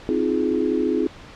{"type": "chord", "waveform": "sine", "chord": "F minor seventh", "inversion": "second", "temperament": "just", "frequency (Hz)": [261.9, 314.3, 349.2, 419.1], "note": ["C4", "Eb4", "F4", "Ab4"], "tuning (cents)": [2, 18, 0, 16], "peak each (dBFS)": -24, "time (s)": [0.09, 1.07], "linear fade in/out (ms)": 0, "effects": ["pink hiss -42 dBFS RMS until 1.35 s", "low-pass 4000 Hz 12 dB/octave"]}